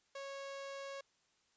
sawtooth tone, 551 Hz, C#5, 11 cents flat, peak -40 dBFS, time 0.15-1.01 s, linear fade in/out 5 ms, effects white hiss -75 dBFS RMS until 1.56 s + resampled to 16000 Hz

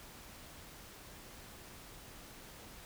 silence, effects pink hiss -53 dBFS RMS until 2.85 s

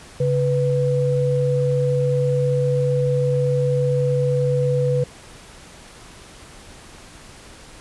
sine tone pair together, 138.37 / 494.5 Hz, C#3 / B4, -3 / +2 cents, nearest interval octave + minor seventh, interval 2205 cents, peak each -19 dBFS, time 0.2-5.04 s, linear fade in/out 5 ms, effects pink hiss -43 dBFS RMS until 7.8 s + resampled to 24000 Hz

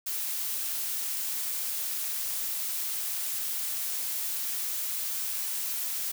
blue noise, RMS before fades -32 dBFS, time 0.06-6.12 s, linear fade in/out 10 ms, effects none

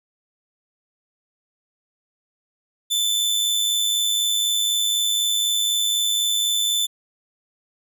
sawtooth tone with amplitude modulation, 3520 Hz, A7, in tune, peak -14 dBFS, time 2.9-6.87 s, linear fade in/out 20 ms, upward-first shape sine, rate 104 Hz, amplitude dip 40%, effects none

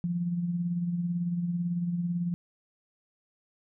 sine tone with tremolo, 173.9 Hz, F3, 7 cents flat, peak -25 dBFS, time 0.04-2.34 s, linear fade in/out 0 ms, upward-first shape sine, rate 18 Hz, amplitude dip 45%, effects none

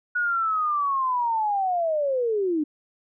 sine linear sweep, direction down, 1466 to 289.2 Hz, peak -21 dBFS, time 0.15-2.64 s, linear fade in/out 10 ms, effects none

